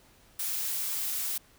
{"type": "noise", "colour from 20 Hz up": "blue", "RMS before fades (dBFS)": -32, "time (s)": [0.39, 1.38], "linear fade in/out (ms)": 5, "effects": ["pink hiss -60 dBFS RMS until 1.58 s"]}